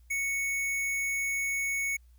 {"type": "tone", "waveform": "square", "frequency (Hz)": 2217, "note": "C#7", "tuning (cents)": 0, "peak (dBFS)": -29, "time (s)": [0.1, 1.97], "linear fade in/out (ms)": 10, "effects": ["added 60 Hz sine -54 dBFS peak until 2.18 s", "white hiss -73 dBFS RMS until 2.18 s"]}